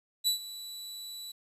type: tone with ADSR envelope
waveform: sawtooth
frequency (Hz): 3951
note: B7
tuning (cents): 0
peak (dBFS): -20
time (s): 0.24-1.32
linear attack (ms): 32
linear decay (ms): 110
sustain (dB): -17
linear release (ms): 9
effects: resampled to 32000 Hz + 10-bit